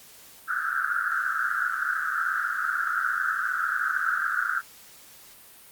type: band-pass noise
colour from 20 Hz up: white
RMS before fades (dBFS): -27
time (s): 0.47-4.62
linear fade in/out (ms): 50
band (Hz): 1300 to 1600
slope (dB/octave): 96
effects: white hiss -50 dBFS RMS until 5.71 s + Opus 48 kbps